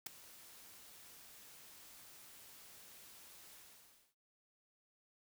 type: noise with ADSR envelope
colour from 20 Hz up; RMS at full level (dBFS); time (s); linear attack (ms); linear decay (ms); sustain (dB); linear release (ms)
white; -38; 0.06-4.15; 7; 5; -20; 600
effects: none